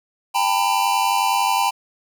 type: tone cluster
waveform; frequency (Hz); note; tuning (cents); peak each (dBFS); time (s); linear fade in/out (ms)
square; 794 / 902 / 993; G5 / A5 / B5; +22 / +43 / +9; -22; 0.34-1.71; 20
effects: none